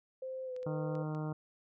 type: tone with pitch glide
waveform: sine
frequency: 521 to 505.6 Hz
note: C5 to B4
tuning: -7 to +41 cents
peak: -38 dBFS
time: 0.22-1.03 s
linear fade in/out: 5 ms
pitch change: -52 cents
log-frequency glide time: 0.45-0.53 s
type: clicks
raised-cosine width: 0.2 ms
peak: -39 dBFS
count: 4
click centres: 0.564 / 0.63 / 0.953 / 1.149 s
type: harmonic tone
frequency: 154 Hz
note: D#3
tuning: 17 cents flat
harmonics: 1 / 2 / 3 / 4 / 5 / 6 / 7 / 8 / 9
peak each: -36 / -42 / -46 / -48 / -50 / -52 / -53 / -54 / -55 dBFS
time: 0.66-1.33 s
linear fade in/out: 5 ms
effects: none